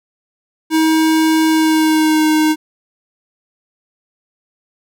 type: tone with pitch glide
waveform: square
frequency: 318 to 310.4 Hz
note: D#4 to D#4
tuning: +38 to -4 cents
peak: -11 dBFS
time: 0.7-2.56 s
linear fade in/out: 50 ms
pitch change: -42 cents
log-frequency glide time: 1.48-2.26 s
effects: none